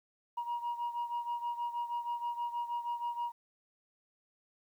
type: beating tone pair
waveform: sine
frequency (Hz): 950 / 956.3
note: A#5 / A#5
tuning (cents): +33 / +44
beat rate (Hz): 6.3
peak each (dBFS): -34 / -38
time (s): 0.37-3.32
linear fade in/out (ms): 10
effects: tanh soft clip ceiling -30 dBFS + 11-bit